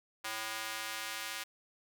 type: tone with high-pass filter sweep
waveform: square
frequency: 110.7 Hz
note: A2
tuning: 11 cents sharp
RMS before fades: -40 dBFS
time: 0.24-1.44 s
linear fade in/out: 10 ms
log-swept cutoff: 1200 to 1800 Hz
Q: 0.78
effects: none